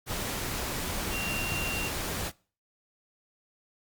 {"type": "tone in noise", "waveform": "sine", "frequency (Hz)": 2761, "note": "F7", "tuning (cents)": -20, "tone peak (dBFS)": -33, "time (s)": [1.1, 1.91], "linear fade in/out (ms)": 50, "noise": "pink", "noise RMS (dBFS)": -33, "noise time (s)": [0.06, 2.32], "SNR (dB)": -3, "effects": ["noise-tail reverb RT60 0.4 s tail -23 dB re dry", "Opus 48 kbps"]}